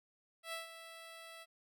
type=tone with ADSR envelope; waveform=10% pulse; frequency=659.3 Hz; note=E5; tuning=in tune; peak=-31 dBFS; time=0.43-1.46 s; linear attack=97 ms; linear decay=140 ms; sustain=-11 dB; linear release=39 ms; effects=none